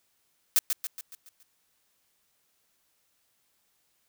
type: noise with echo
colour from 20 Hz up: blue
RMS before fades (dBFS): -21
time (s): 0.56-0.59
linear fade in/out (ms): 0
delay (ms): 140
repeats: 6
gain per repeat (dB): -6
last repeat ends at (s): 1.43
effects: white hiss -72 dBFS RMS until 4.08 s